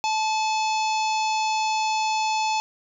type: harmonic tone with a mistuned harmonic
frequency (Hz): 870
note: A5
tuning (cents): -20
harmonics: 1 / 3 / 4 / 5 / 6 / 7 / 8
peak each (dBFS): -22 / -30 / -37 / -34 / -37 / -39 / -38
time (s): 0.04-2.6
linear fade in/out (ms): 0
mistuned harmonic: 3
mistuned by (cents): -23
effects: none